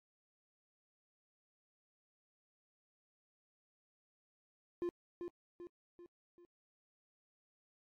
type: tone with echo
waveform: triangle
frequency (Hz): 349.2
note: F4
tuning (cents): 0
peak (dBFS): -33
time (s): 4.82-4.89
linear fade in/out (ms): 0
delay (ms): 390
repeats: 4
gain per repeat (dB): -6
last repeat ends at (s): 6.45
effects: AAC 48 kbps